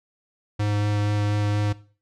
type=tone with vibrato; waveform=square; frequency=103.83 Hz; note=G#2; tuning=in tune; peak=-22 dBFS; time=0.59-1.73 s; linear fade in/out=10 ms; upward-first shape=sine; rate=4.2 Hz; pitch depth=9 cents each way; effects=noise-tail reverb RT60 0.4 s tail -18 dB re dry + low-pass 6000 Hz 12 dB/octave